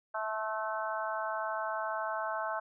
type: harmonic tone with a mistuned harmonic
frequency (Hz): 218.1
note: A3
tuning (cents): -15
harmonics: 3 / 4 / 5 / 6 / 7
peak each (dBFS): -37 / -38 / -39 / -40 / -40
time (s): 0.14-2.6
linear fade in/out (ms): 10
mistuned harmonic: 5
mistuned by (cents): -19
effects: none